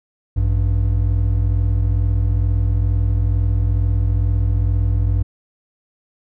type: tone pair together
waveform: triangle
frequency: 55.78 / 98 Hz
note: A1 / G2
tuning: +24 / 0 cents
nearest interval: minor seventh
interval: 976 cents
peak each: -15 dBFS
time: 0.36-5.23 s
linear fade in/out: 10 ms
effects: none